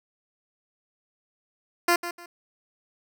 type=tone with echo; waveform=10% pulse; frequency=346.7 Hz; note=F4; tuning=13 cents flat; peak=-10 dBFS; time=1.88-1.96 s; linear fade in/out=5 ms; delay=150 ms; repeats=2; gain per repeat=-12 dB; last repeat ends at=2.26 s; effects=none